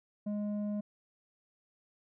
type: tone with low-pass filter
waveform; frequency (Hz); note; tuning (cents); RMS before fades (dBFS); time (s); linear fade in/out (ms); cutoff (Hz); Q
square; 207.7; G#3; 0; -35; 0.26-0.81; 10; 450; 5.2
effects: none